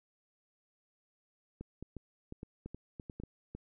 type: clicks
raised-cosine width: 3 ms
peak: -30 dBFS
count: 12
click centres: 1.61 / 1.826 / 1.967 / 2.324 / 2.431 / 2.66 / 2.746 / 2.998 / 3.098 / 3.2 / 3.236 / 3.55 s
effects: none